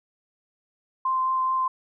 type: tone with vibrato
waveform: sine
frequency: 1042 Hz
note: C6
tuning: 7 cents flat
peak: -21 dBFS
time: 1.05-1.68 s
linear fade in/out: 5 ms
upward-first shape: triangle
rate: 4.7 Hz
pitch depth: 10 cents each way
effects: none

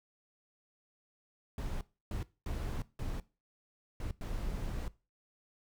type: noise bursts at uneven times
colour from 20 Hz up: brown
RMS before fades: -37 dBFS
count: 6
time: 1.58-1.81 / 2.11-2.23 / 2.46-2.82 / 2.99-3.2 / 4-4.11 / 4.21-4.88 s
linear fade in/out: 2 ms
effects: noise-tail reverb RT60 0.3 s tail -19 dB re dry

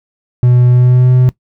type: tone with pitch glide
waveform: triangle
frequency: 123.47 to 126.65 Hz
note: B2 to B2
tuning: 0 to +44 cents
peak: -3 dBFS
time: 0.43-1.29 s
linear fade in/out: 0 ms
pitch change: +44 cents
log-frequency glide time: 0.69-1.12 s
effects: noise-tail reverb RT60 0.1 s tail -19 dB re dry

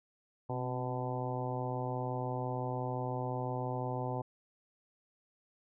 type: harmonic tone with a mistuned harmonic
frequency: 125.8 Hz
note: B2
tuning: 32 cents sharp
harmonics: 1 / 2 / 3 / 4 / 5 / 6 / 7 / 8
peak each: -37 / -43 / -43 / -42 / -44 / -43 / -42 / -48 dBFS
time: 0.49-4.22 s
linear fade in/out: 10 ms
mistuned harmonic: 2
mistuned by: +55 cents
effects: none

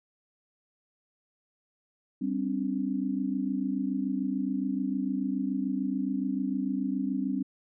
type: chord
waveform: sine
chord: G suspended fourth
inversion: none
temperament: equal with one note detuned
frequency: 196 / 261.6 / 288.5 Hz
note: G3 / C4 / D4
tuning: 0 / 0 / -31 cents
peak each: -32 / -30 / -33 dBFS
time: 2.21-7.43 s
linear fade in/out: 10 ms
effects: none

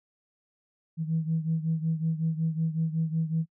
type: beating tone pair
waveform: sine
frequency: 160.1 / 165.5 Hz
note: D#3 / E3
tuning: +50 / +7 cents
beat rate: 5.4 Hz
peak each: -26 / -30 dBFS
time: 0.97-3.46 s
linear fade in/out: 50 ms
effects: noise-tail reverb RT60 0.1 s tail -26 dB re dry + tanh soft clip ceiling -18 dBFS

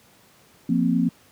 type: chord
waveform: sine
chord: F suspended fourth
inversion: none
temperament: just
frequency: 174.61 / 232.8 / 261.9 Hz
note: F3 / Bb3 / C4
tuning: 0 / -2 / +2 cents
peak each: -22 dBFS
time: 0.69-1.09 s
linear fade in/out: 5 ms
effects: pink hiss -55 dBFS RMS until 1.31 s + high-pass 100 Hz 12 dB/octave

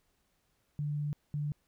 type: tone bursts at uneven times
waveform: sine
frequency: 147.3 Hz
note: D3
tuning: 6 cents sharp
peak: -31 dBFS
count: 2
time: 0.79-1.13 / 1.34-1.52 s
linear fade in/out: 0 ms
effects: pink hiss -75 dBFS RMS until 1.67 s

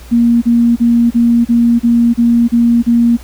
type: tone bursts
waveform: sine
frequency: 235.4 Hz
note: A#3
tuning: 17 cents sharp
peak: -6 dBFS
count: 9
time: 0.11-3.172 s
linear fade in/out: 20 ms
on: 310 ms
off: 34 ms
effects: added 60 Hz sine -33 dBFS peak until 3.23 s + pink hiss -39 dBFS RMS until 3.23 s

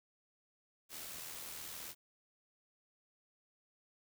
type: noise with amplitude modulation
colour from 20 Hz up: white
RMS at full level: -45 dBFS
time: 0.89-1.95 s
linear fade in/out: 50 ms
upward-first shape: sine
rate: 79.1 Hz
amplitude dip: 40%
effects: none

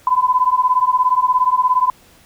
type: beating tone pair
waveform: sine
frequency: 1000 / 1017 Hz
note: B5 / C6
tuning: +21 / -50 cents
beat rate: 17 Hz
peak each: -15 dBFS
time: 0.07-1.9 s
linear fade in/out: 2 ms
effects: pink hiss -49 dBFS RMS until 2.25 s

